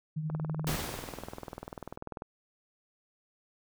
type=tone with tremolo; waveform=sine; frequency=155.4 Hz; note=D#3; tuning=2 cents flat; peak=-29 dBFS; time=0.16-0.76 s; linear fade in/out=10 ms; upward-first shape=triangle; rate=12 Hz; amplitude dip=55%
type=click train; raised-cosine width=1 ms; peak=-25 dBFS; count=40; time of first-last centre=0.3-2.221 s; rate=20.3 Hz
type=noise with exponential decay; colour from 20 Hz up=pink; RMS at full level=-32 dBFS; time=0.67-1.96 s; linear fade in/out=0 ms; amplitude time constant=280 ms
effects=none